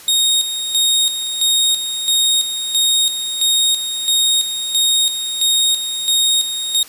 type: tone with tremolo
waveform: sawtooth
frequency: 3729 Hz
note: A#7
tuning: in tune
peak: -9 dBFS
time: 0.08-6.83 s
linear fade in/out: 2 ms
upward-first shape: square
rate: 1.5 Hz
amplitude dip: 60%
effects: white hiss -39 dBFS RMS until 6.88 s + resampled to 32000 Hz